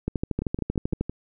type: two click trains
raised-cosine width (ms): 3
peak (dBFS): -12 / -17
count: 13 / 5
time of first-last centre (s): 0.08-1.01 / 0.42-1.096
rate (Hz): 12.9 / 5.92
effects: none